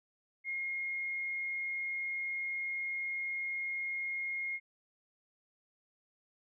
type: tone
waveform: sine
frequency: 2144 Hz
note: C7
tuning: 42 cents sharp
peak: -34 dBFS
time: 0.44-4.6 s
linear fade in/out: 50 ms
effects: none